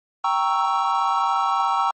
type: chord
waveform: triangle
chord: G diminished seventh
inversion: none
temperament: equal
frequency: 784 / 932.3 / 1108.7 / 1318.5 Hz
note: G5 / Bb5 / Db6 / Fb6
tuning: 0 / 0 / 0 / 0 cents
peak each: -22 dBFS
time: 0.24-1.91 s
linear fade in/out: 5 ms
effects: MP3 32 kbps